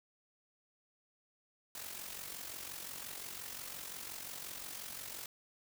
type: noise with amplitude modulation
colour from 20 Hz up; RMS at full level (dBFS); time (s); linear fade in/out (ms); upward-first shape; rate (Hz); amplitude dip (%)
white; -43; 1.75-5.26; 2; sine; 45.7; 60
effects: none